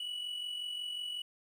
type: tone with amplitude modulation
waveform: triangle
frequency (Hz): 2945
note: F#7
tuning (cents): -9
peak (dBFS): -33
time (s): 0-1.22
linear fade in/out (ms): 5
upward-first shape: sine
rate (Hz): 45.5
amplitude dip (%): 50
effects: 11-bit